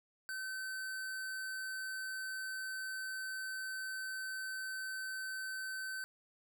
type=tone; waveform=square; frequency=1534 Hz; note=G6; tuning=38 cents flat; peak=-40 dBFS; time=0.29-6.04 s; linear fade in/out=0 ms; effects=none